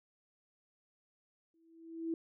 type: tone with exponential growth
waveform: sine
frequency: 328.5 Hz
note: E4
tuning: 6 cents flat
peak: -31 dBFS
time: 1.54-2.14 s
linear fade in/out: 2 ms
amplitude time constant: 130 ms
effects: none